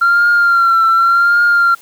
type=tone with vibrato; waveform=sine; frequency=1378 Hz; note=F6; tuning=24 cents flat; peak=-6 dBFS; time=0.01-1.75 s; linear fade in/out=10 ms; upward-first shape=triangle; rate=0.88 Hz; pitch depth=51 cents each way; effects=tanh soft clip ceiling -5 dBFS + white hiss -43 dBFS RMS until 1.81 s